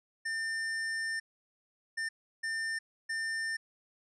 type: tone bursts at uneven times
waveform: square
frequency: 1800 Hz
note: A6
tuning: 39 cents sharp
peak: -33 dBFS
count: 4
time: 0.25-1.2 / 1.97-2.09 / 2.43-2.79 / 3.09-3.57 s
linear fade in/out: 10 ms
effects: resampled to 22050 Hz